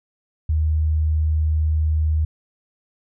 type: tone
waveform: sine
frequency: 77.78 Hz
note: D#2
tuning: in tune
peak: -16 dBFS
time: 0.49-2.25 s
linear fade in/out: 5 ms
effects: none